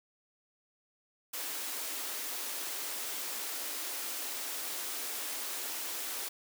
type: high-pass noise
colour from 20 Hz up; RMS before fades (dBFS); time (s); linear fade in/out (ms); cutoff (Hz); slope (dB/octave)
white; -38; 1.33-6.29; 10; 250; 96
effects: none